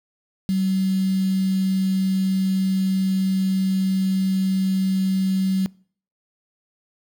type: tone with quantisation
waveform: sine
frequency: 190.1 Hz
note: F#3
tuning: 47 cents sharp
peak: -18 dBFS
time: 0.49-5.66 s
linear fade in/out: 0 ms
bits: 6
effects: noise-tail reverb RT60 0.5 s tail -24 dB re dry